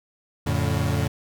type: chord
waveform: 35% pulse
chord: F augmented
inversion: none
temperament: equal with one note detuned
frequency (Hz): 87.31 / 110 / 141.59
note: F2 / A2 / C#3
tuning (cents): 0 / 0 / +37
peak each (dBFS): -24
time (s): 0.46-1.08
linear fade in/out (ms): 10
effects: none